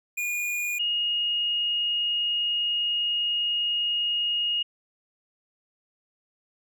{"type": "tone pair in turn", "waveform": ["square", "sine"], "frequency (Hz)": [2436, 2865], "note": ["D#7", "F7"], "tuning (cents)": [-37, 44], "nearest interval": "minor third", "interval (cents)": 281, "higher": "second", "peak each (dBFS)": [-27, -23], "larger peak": "second", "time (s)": [[0.17, 0.79], [0.79, 4.63]], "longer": "second", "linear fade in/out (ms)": 10, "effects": []}